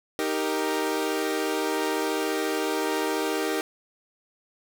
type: chord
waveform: sawtooth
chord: Eb major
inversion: none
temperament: equal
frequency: 311.1 / 392 / 466.2 Hz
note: Eb4 / G4 / Bb4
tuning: 0 / 0 / 0 cents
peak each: -25 / -25 / -26 dBFS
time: 0.19-3.61 s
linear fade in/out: 0 ms
effects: none